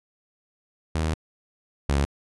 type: tone pair in turn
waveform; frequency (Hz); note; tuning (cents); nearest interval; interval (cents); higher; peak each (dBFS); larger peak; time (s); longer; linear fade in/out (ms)
sawtooth; 79.1 / 70.17; D#2 / C#2; +29 / +22; major second; 207; first; -19 / -16; second; 0.95-1.14 / 1.89-2.05; first; 0
effects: resampled to 24000 Hz